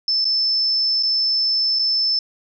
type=tone with dropouts; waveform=sine; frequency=5274 Hz; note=E8; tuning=in tune; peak=-16 dBFS; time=0.08-2.19 s; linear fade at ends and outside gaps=2 ms; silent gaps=0.245-0.252 / 1.027-1.032 / 1.789-1.793 s; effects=none